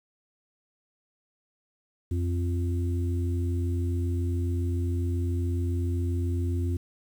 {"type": "harmonic tone", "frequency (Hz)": 87.31, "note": "F2", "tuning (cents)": 0, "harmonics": [1, 3, 4], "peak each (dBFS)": [-25, -35, -37], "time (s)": [2.11, 6.77], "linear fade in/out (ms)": 5, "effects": ["9-bit"]}